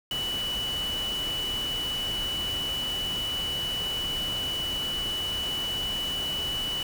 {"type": "tone in noise", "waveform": "sine", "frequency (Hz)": 2960, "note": "F#7", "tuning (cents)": 0, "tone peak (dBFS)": -28, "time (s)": [0.11, 6.83], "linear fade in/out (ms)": 2, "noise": "pink", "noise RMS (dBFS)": -37, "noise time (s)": [0.11, 6.83], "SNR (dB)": 6, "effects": []}